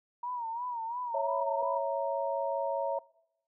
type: tone with vibrato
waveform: sine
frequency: 946 Hz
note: A#5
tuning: 25 cents sharp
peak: -33 dBFS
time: 0.23-1.79 s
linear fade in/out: 5 ms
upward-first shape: sine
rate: 2.9 Hz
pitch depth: 93 cents each way
type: chord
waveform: sine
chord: A# diminished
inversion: first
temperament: equal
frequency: 554.4 / 659.3 / 932.3 Hz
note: C#5 / E5 / A#5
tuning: 0 / 0 / 0 cents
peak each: -32 / -34 / -34 dBFS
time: 1.14-2.99 s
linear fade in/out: 5 ms
type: tone with exponential growth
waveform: sine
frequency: 493.9 Hz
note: B4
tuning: in tune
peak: -38 dBFS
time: 1.51-1.63 s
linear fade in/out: 1 ms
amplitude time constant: 26 ms
effects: noise-tail reverb RT60 0.8 s tail -23 dB re dry